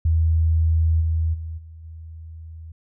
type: tone with level steps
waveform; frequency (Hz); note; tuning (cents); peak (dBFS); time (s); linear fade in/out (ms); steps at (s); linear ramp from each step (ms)
sine; 80.9; E2; -32; -15 / -18 / -28 / -38 / -35; 0.05-2.72; 5; 1 / 1.33 / 1.57 / 1.83; 20
effects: none